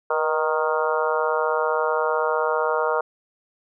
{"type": "harmonic tone with a mistuned harmonic", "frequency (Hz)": 155.56, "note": "D#3", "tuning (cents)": 0, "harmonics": [3, 4, 5, 6, 7, 8, 9], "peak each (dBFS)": [-24, -26, -31, -27, -29, -29, -29], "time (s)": [0.1, 3.01], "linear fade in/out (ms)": 5, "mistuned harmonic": 3, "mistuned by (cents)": 37, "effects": []}